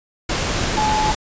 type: tone in noise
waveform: sine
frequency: 857 Hz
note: A5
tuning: 46 cents flat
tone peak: -17 dBFS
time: 0.77-1.12 s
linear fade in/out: 5 ms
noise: pink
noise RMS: -21 dBFS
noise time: 0.29-1.15 s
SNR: +1 dB
effects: resampled to 16000 Hz